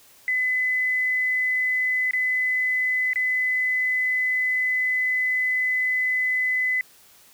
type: tone with dropouts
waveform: sine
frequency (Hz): 2014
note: B6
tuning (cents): +33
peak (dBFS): -20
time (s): 0.28-6.81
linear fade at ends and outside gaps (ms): 1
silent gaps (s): 2.11-2.134 / 3.133-3.158
effects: white hiss -53 dBFS RMS until 7.33 s